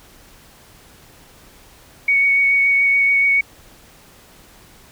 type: tone with vibrato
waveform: sine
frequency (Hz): 2230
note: C#7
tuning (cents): +10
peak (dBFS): -12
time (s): 2.08-3.41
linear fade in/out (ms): 5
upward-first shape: sine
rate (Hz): 7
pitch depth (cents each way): 11
effects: pink hiss -47 dBFS RMS until 4.91 s